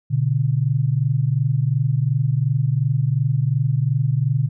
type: tone pair together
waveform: sine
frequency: 121.1 / 143.88 Hz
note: B2 / D3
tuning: -34 / -35 cents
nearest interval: minor third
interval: 299 cents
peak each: -19 dBFS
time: 0.1-4.49 s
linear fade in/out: 20 ms
effects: none